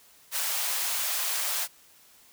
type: high-pass noise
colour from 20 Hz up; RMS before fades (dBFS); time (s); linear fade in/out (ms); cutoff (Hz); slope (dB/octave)
white; -29; 0.31-1.68; 50; 610; 24
effects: white hiss -57 dBFS RMS until 2.32 s